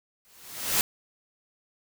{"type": "noise with exponential growth", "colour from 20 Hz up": "white", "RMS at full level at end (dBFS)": -21, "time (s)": [0.25, 0.81], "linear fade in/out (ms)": 0, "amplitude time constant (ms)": 120, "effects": []}